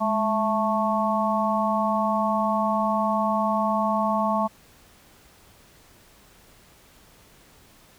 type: harmonic tone with a mistuned harmonic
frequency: 220 Hz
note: A3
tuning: in tune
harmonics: 1 / 3 / 4 / 5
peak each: -26 / -26 / -26 / -26 dBFS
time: 0-4.48 s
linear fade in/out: 20 ms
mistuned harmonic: 1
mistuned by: -76 cents
effects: pink hiss -54 dBFS RMS until 7.98 s